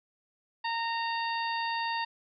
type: harmonic tone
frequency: 922 Hz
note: A#5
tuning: 19 cents flat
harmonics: 1 / 2 / 3 / 4 / 5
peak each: -31 / -36 / -39 / -42 / -41 dBFS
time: 0.64-2.05 s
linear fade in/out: 10 ms
effects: none